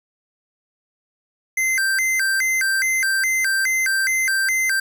square tone with vibrato, 1802 Hz, A6, 41 cents sharp, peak -18 dBFS, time 1.57-4.8 s, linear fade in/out 5 ms, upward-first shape square, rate 2.4 Hz, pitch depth 240 cents each way, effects none

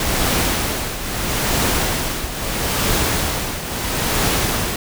pink noise with tremolo, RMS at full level -17 dBFS, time 0-4.76 s, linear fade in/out 2 ms, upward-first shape triangle, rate 0.76 Hz, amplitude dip 70%, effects none

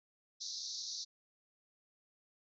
white band-pass noise, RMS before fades -43 dBFS, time 0.4-1.05 s, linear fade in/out 20 ms, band 3800 to 6200 Hz, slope 96 dB/octave, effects none

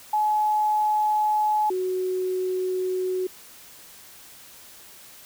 sine tone pair in turn, 850 / 370 Hz, G#5 / F#4, +40 / 0 cents, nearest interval octave + major second, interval 1440 cents, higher first, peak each -19 / -23 dBFS, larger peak first, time 0.13-1.7 / 1.7-3.27 s, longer neither, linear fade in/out 5 ms, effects white hiss -47 dBFS RMS until 5.25 s

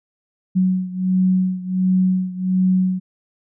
sine beating tone pair, 185 / 186.4 Hz, F#3 / F#3, 0 / +13 cents, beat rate 1.4 Hz, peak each -17 / -20 dBFS, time 0.55-3 s, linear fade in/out 20 ms, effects none

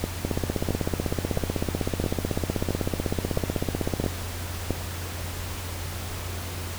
two click trains, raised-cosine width 2 ms, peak -11 / -11 dBFS, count 8 / 62, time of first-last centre 0.04-4.707 / 0.25-4.062 s, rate 1.5 / 16 Hz, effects added 88 Hz sine -33 dBFS peak until 6.78 s + pink hiss -36 dBFS RMS until 6.78 s

